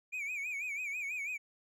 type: tone with vibrato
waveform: triangle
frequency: 2360 Hz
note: D7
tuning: 8 cents sharp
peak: -34 dBFS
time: 0.12-1.38 s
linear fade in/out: 20 ms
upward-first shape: sine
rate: 6.1 Hz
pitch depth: 120 cents each way
effects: none